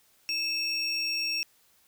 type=tone pair together; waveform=triangle; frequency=2623 / 5558 Hz; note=E7 / F8; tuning=-9 / -9 cents; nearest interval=octave + minor second; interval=1300 cents; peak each=-28 / -27 dBFS; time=0.29-1.43 s; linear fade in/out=0 ms; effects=tanh soft clip ceiling -23 dBFS + white hiss -64 dBFS RMS until 1.87 s